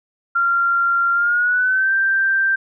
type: tone with pitch glide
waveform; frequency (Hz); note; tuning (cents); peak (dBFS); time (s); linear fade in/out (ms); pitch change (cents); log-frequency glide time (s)
sine; 1383 to 1570.4; F6 to G6; -17 to +3; -14; 0.35-2.56; 10; +220; 1.13-1.93
effects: none